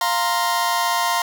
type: chord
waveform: sawtooth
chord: F suspended fourth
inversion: none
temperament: just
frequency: 698.5 / 931.3 / 1047.7 Hz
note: F5 / Bb5 / C6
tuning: 0 / -2 / +2 cents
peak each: -20 / -18 / -18 dBFS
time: 0.01-1.22 s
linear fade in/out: 2 ms
effects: none